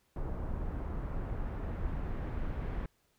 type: noise with low-pass filter sweep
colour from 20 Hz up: brown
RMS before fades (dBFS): -36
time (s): 0.16-2.86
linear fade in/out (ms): 2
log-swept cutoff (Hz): 1100 to 2100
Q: 0.98
effects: pink hiss -73 dBFS RMS until 3.18 s